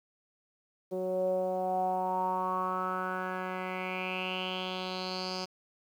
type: tone with low-pass filter sweep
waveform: 10% pulse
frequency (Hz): 185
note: F#3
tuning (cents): 0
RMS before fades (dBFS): -33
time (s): 0.91-5.46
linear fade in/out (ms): 20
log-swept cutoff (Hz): 460 to 5200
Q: 6.2
effects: 10-bit